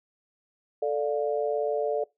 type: chord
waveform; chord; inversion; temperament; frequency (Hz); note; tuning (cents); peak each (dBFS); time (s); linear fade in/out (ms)
sine; D minor; second; just; 440.5 / 587.3 / 704.8; A4 / D5 / F5; +2 / 0 / +16; -27 / -28 / -33; 0.82-2.04; 5
effects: noise-tail reverb RT60 0.2 s tail -23 dB re dry